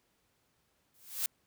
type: noise with exponential growth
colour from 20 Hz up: blue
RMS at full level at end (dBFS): -29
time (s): 0.94-1.26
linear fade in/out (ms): 2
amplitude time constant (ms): 68
effects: pink hiss -74 dBFS RMS until 1.46 s + high-pass 60 Hz 12 dB/octave